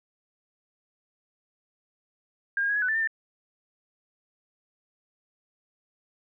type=tone with pitch steps; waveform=sine; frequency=1610 / 1623 / 1658 / 1687 / 1499 / 1763 / 1803 / 1785 Hz; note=G6 / G#6 / G#6 / G#6 / F#6 / A6 / A6 / A6; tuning=+46 / -40 / -3 / +27 / +22 / +3 / +42 / +24 cents; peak=-23 dBFS; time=2.57-3.074 s; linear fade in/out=2 ms; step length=63 ms; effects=none